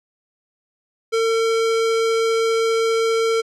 square tone, 452.5 Hz, A4, 48 cents sharp, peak -17 dBFS, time 1.12-3.42 s, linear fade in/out 20 ms, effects low-pass 7000 Hz 12 dB/octave

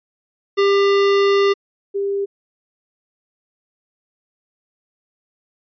square / sine tone pair in turn, 398.2 / 398.2 Hz, G4 / G4, +27 / +27 cents, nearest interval unison, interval 0 cents, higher neither, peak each -13 / -18 dBFS, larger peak first, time 0.57-1.54 / 1.94-2.26 s, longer first, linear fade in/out 20 ms, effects resampled to 11025 Hz

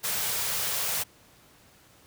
white band-stop noise, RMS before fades -29 dBFS, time 0.03-1.04 s, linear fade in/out 20 ms, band 200 to 400 Hz, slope 48 dB/octave, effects pink hiss -57 dBFS RMS until 2.06 s + high-pass 60 Hz 12 dB/octave

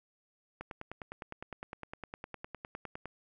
click train, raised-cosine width 0.5 ms, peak -26 dBFS, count 25, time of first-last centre 0.61-3.056 s, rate 9.81 Hz, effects none

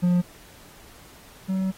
triangle tone pair in turn, 177.5 / 189.6 Hz, F3 / F#3, +28 / +43 cents, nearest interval minor second, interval 115 cents, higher second, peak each -15 / -20 dBFS, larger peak first, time 0.02-0.22 / 1.48-1.72 s, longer second, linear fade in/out 20 ms, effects pink hiss -50 dBFS RMS until 1.77 s + AAC 48 kbps

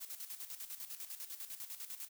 blue noise with tremolo, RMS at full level -45 dBFS, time 0-2.09 s, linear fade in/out 20 ms, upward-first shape square, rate 10 Hz, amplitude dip 65%, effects none

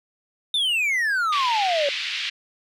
triangle exponential sweep, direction down, 3662 to 550 Hz, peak -18 dBFS, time 0.54-1.89 s, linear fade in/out 2 ms
pink band-pass noise, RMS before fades -28 dBFS, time 1.32-2.3 s, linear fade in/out 10 ms, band 2200 to 4000 Hz, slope 24 dB/octave
effects none

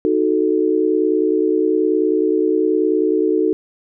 sine chord, D# diminished, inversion none, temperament equal, 311.1 / 370 / 440 Hz, D#4 / F#4 / A4, 0 / 0 / 0 cents, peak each -18 dBFS, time 0.05-3.53 s, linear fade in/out 0 ms, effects none

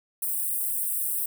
white high-pass noise, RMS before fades -28 dBFS, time 0.22-1.26 s, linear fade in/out 5 ms, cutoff 8300 Hz, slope 96 dB/octave, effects none

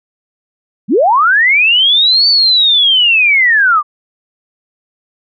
sine linear two-way sweep, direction up then down, 162.5 to 4564 to 1145 Hz, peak -6 dBFS, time 0.88-3.83 s, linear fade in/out 50 ms, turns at 2.28 s, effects none

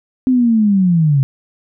sine linear sweep, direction down, 261.6 to 131.7 Hz, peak -9 dBFS, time 0.27-1.23 s, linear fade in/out 0 ms, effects none

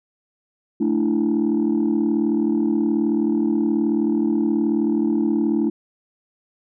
sine chord, A suspended fourth, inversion none, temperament equal with one note detuned, 220 / 293.7 / 332.5 Hz, A3 / D4 / E4, 0 / 0 / +15 cents, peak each -20 dBFS, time 0.8-5.7 s, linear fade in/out 10 ms, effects tanh soft clip ceiling -12 dBFS

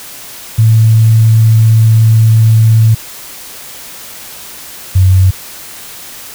sine tone pair in turn, 111.5 / 93.76 Hz, A2 / F#2, +23 / +23 cents, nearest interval minor third, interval 300 cents, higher first, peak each -3 dBFS, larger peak neither, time 0.58-2.95 / 4.95-5.31 s, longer first, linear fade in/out 10 ms, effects white hiss -29 dBFS RMS until 6.34 s

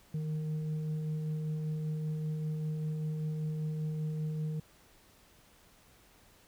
sine tone with frequency modulation, 155.56 Hz, D#3, in tune, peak -32 dBFS, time 0.14-4.6 s, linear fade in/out 5 ms, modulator 306 Hz, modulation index 0.3, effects pink hiss -62 dBFS RMS until 6.47 s

